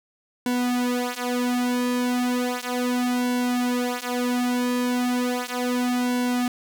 sawtooth tone with flanger, 246.9 Hz, B3, in tune, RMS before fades -24 dBFS, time 0.46-6.48 s, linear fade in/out 2 ms, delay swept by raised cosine 1.6 to 6.7 ms, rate 0.35 Hz, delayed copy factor -0.95, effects none

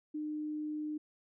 sine tone, 303.3 Hz, D#4, 44 cents flat, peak -35 dBFS, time 0.14-0.98 s, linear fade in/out 10 ms, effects none

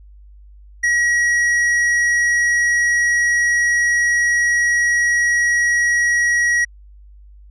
sine tone with tanh clipping, 1910 Hz, A#6, 42 cents sharp, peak -15 dBFS, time 0.83-6.65 s, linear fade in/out 10 ms, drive 10 dB, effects added 50 Hz sine -40 dBFS peak until 7.5 s + resampled to 22050 Hz

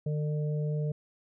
harmonic tone, 150.4 Hz, D3, 42 cents sharp, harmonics 1 / 3 / 4, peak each -28 / -38 / -43 dBFS, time 0.06-0.92 s, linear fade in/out 5 ms, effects none

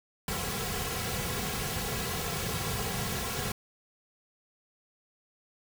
pink noise with comb filter, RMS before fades -33 dBFS, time 0.28-3.52 s, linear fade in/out 2 ms, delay 3.3 ms, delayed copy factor -0.8, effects none

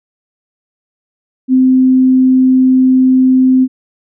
sine tone, 258.6 Hz, C4, 20 cents flat, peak -5 dBFS, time 1.48-3.68 s, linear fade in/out 50 ms, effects none

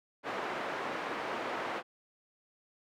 pink band-pass noise, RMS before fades -37 dBFS, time 0.23-1.83 s, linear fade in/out 50 ms, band 430 to 1800 Hz, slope 12 dB/octave, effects none

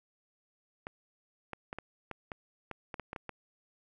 clicks, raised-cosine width 0.5 ms, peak -24 dBFS, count 12, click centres 0.869 / 1.533 / 1.729 / 1.786 / 2.113 / 2.318 / 2.713 / 2.942 / 2.997 / 3.131 / 3.162 / 3.293 s, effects none

